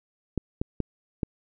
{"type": "clicks", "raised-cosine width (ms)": 3, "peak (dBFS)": -13, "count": 4, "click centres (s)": [0.377, 0.615, 0.803, 1.232], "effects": []}